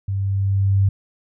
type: tone with level ramp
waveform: sine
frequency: 98 Hz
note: G2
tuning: in tune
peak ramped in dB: -20 to -12 dBFS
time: 0.08-0.89 s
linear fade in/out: 5 ms
effects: none